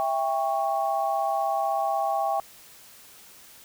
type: chord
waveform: sine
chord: C# diminished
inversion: first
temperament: equal with one note detuned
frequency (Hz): 659.3 / 795.4 / 1108.7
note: E5 / G5 / C#6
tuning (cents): 0 / +25 / 0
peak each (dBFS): -28 / -25 / -31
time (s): 0-2.4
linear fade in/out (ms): 0
effects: white hiss -50 dBFS RMS until 3.64 s